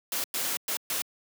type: noise bursts at uneven times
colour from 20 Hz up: white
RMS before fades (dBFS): -30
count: 4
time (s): 0.12-0.24 / 0.34-0.57 / 0.68-0.77 / 0.9-1.02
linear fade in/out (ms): 2
effects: high-pass 200 Hz 12 dB/octave